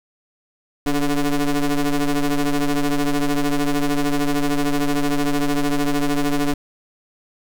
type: ring-modulated tone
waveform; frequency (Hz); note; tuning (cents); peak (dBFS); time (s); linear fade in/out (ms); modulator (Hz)
40% pulse; 145.6; D3; -15; -13; 0.86-6.54; 5; 139
effects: 8-bit